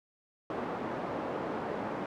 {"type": "band-pass noise", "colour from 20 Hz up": "pink", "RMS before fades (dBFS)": -36, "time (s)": [0.5, 2.06], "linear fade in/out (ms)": 2, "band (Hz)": [260, 1000], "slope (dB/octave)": 12, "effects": []}